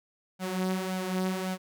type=tone with flanger; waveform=sawtooth; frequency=186.3 Hz; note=F#3; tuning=12 cents sharp; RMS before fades=-31 dBFS; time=0.39-1.58 s; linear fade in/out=50 ms; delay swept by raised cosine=1.3 to 5.6 ms; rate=1.8 Hz; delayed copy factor=+0.55; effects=none